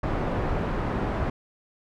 pink low-pass noise, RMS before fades -27 dBFS, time 0.03-1.3 s, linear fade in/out 5 ms, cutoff 1200 Hz, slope 12 dB/octave, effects none

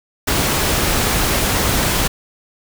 pink noise, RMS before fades -17 dBFS, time 0.27-2.08 s, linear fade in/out 10 ms, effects none

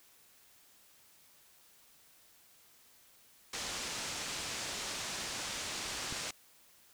white low-pass noise, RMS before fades -40 dBFS, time 3.53-6.31 s, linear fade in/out 5 ms, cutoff 7500 Hz, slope 24 dB/octave
click, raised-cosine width 3 ms, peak -30 dBFS, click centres 6.125 s
effects white hiss -63 dBFS RMS until 6.93 s

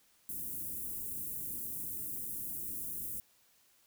white band-stop noise, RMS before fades -40 dBFS, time 0.29-3.2 s, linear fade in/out 0 ms, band 340 to 10000 Hz, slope 24 dB/octave, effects white hiss -68 dBFS RMS until 3.86 s

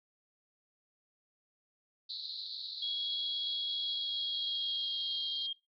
white band-pass noise, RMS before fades -42 dBFS, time 2.09-5.47 s, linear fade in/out 10 ms, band 3800 to 4400 Hz, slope 96 dB/octave
sine tone with pitch glide, 3322 to 3224 Hz, G#7 to G7, 0 to +48 cents, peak -33 dBFS, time 2.82-5.53 s, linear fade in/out 5 ms, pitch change -52 cents, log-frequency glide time 3.78-5.33 s
effects noise-tail reverb RT60 0.2 s tail -19 dB re dry + MP3 32 kbps

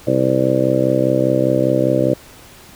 harmonic tone, 65 Hz, C2, 11 cents flat, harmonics 2 / 3 / 4 / 5 / 6 / 7 / 8 / 9, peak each -21 / -25 / -22 / -19 / -25 / -25 / -19 / -19 dBFS, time 0.07-2.14 s, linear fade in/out 5 ms, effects pink hiss -42 dBFS RMS until 2.75 s

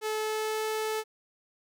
sawtooth tone with pitch glide, 432.4 to 435.4 Hz, A4 to A4, -30 to -18 cents, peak -25 dBFS, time 0.01-1.04 s, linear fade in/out 50 ms, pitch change +12 cents, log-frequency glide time 0.19-0.65 s, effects none

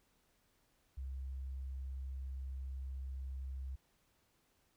sine tone, 66.2 Hz, C2, 21 cents sharp, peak -40 dBFS, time 0.97-3.76 s, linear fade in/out 10 ms, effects pink hiss -75 dBFS RMS until 4.76 s

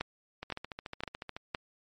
two click trains, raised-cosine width 0.3 ms, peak -23 / -16 dBFS, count 14 / 4, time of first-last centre 0.43-1.365 / 0.01-1.548 s, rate 13.9 / 1.95 Hz, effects MP3 48 kbps

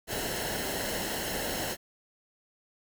pink noise with comb filter, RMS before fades -33 dBFS, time 0.07-1.77 s, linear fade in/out 50 ms, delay 0.84 ms, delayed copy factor -0.65, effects none

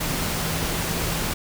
sine tone in noise, 164.81 Hz, E3, in tune, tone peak -32 dBFS, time 0-1.34 s, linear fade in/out 10 ms, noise pink, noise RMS -26 dBFS, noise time 0-1.34 s, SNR -9 dB, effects none

